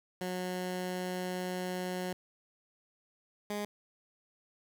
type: tone pair in turn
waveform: 15% pulse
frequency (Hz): 182.3 / 206.7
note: F#3 / G#3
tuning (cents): -25 / -8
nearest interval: major second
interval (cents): 217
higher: second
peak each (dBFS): -28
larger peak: neither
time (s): 0.21-2.13 / 3.5-3.65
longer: first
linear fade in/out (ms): 2
effects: none